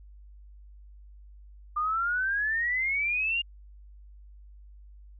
sine exponential sweep, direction up, 1198 to 2834 Hz, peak -25 dBFS, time 1.76-3.42 s, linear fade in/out 10 ms, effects added 50 Hz sine -47 dBFS peak until 5.19 s

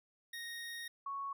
25% pulse / sine tone pair in turn, 1864.7 / 1108.8 Hz, A#6 / C#6, 0 / 0 cents, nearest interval major sixth, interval 900 cents, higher first, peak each -39 / -38 dBFS, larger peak second, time 0.33-0.88 / 1.06-1.33 s, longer first, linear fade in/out 5 ms, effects none

